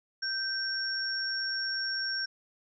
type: tone pair together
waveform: sine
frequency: 1559 / 5516 Hz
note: G6 / F8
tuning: -10 / -22 cents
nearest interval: octave + minor seventh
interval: 2188 cents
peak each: -33 / -32 dBFS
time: 0.22-2.26 s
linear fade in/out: 10 ms
effects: none